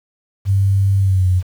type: tone with pitch glide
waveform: sine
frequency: 98 to 91.44 Hz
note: G2 to F#2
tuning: 0 to -20 cents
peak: -11 dBFS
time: 0.45-1.43 s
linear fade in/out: 50 ms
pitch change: -120 cents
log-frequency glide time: 1-1.28 s
effects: 7-bit